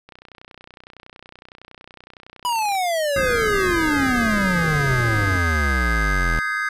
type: click train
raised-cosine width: 0.3 ms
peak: -26 dBFS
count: 83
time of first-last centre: 0.09-2.752 s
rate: 30.8 Hz
type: exponential sweep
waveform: square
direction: down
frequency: 994 to 38.89 Hz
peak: -20 dBFS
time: 2.45-6.39 s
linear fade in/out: 0 ms
type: low-pass noise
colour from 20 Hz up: pink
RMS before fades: -29 dBFS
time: 3.16-5.38 s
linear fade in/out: 2 ms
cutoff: 560 Hz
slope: 24 dB/octave
type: chord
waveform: triangle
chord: Ab major seventh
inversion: second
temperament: just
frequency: 1245.9 / 1557.4 / 1661.2 / 2077 Hz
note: Eb6 / G6 / Ab6 / C7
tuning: +2 / -12 / 0 / -13 cents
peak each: -25 / -24 / -25 / -27 dBFS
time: 3.16-6.69 s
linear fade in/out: 5 ms
effects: resampled to 32000 Hz